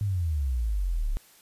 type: exponential sweep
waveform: sine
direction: down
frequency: 106.4 to 33.14 Hz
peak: -24 dBFS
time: 0.01-1.17 s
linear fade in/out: 0 ms
effects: white hiss -56 dBFS RMS until 1.41 s + resampled to 32000 Hz